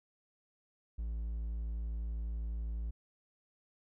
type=tone; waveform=triangle; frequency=56 Hz; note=A1; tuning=31 cents sharp; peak=-33 dBFS; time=0.98-2.91 s; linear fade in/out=10 ms; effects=none